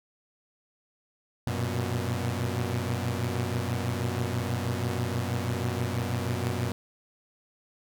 sawtooth tone cluster, 93.1 / 117.5 / 123.7 Hz, F#2 / A#2 / B2, +11 / +14 / +3 cents, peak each -28 dBFS, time 1.47-6.72 s, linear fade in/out 0 ms, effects none

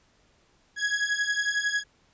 40% pulse beating tone pair, 1661.2 / 1672.2 Hz, G#6 / G#6, 0 / +11 cents, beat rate 11 Hz, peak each -27 dBFS, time 0.76-1.84 s, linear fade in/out 50 ms, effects pink hiss -64 dBFS RMS until 2.13 s + resampled to 16000 Hz

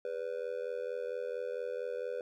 triangle tone with amplitude modulation, 493.9 Hz, B4, in tune, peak -29 dBFS, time 0.05-2.21 s, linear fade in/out 2 ms, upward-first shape sine, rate 84.4 Hz, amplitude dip 95%, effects none

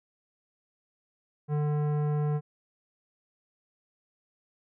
sine tone with tanh clipping, 148.7 Hz, D3, 22 cents sharp, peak -27 dBFS, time 1.48-2.41 s, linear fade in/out 50 ms, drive 15 dB, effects none

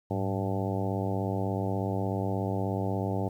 harmonic tone with a mistuned harmonic, 96.6 Hz, G2, 25 cents flat, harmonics 1 / 2 / 3 / 4 / 5 / 6 / 7 / 8 / 9, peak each -31 / -34 / -36 / -37 / -38 / -39 / -39 / -40 / -41 dBFS, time 0.1-3.29 s, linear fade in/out 10 ms, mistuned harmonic 1, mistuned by +130 cents, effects 10-bit

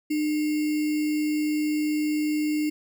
sine tone with sample-and-hold, 302.6 Hz, D#4, 48 cents flat, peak -22 dBFS, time 0.1-2.7 s, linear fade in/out 10 ms, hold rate 2450 Hz, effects none

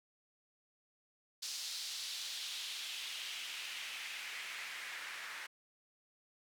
white noise with band-pass filter sweep, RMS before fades -44 dBFS, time 1.42-5.47 s, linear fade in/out 10 ms, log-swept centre 4700 to 1700 Hz, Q 2, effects none

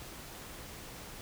silence, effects pink hiss -47 dBFS RMS until 1.21 s

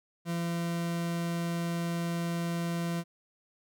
40% pulse tone, 170 Hz, F3, 46 cents flat, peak -29 dBFS, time 0.25-3.04 s, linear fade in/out 50 ms, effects none

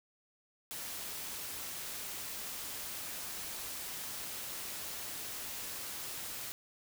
white noise, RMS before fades -42 dBFS, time 0.71-6.52 s, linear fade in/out 0 ms, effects none

